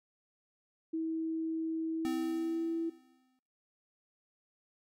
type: tone with pitch glide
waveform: sine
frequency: 323 to 330.4 Hz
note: E4 to E4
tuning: -35 to +4 cents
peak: -31 dBFS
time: 0.93-2.9 s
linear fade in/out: 10 ms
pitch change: +39 cents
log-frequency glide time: 1.91-2.6 s
type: tone with exponential decay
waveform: square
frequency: 257.2 Hz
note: C4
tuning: 30 cents flat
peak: -34 dBFS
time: 2.05-3.39 s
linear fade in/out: 0 ms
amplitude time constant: 290 ms
effects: noise-tail reverb RT60 0.6 s tail -18 dB re dry + MP3 64 kbps